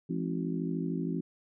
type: harmonic tone with a mistuned harmonic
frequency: 53 Hz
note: G#1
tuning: 36 cents sharp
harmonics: 3 / 4 / 5 / 6 / 7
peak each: -33 / -40 / -35 / -39 / -40 dBFS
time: 0.09-1.21 s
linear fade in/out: 10 ms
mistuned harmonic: 3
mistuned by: +120 cents
effects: none